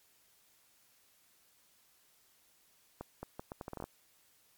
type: accelerating click train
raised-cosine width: 1 ms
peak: -27 dBFS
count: 11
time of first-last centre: 3.01-3.84 s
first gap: 220 ms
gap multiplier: 0.75
effects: white hiss -68 dBFS RMS until 4.57 s + MP3 96 kbps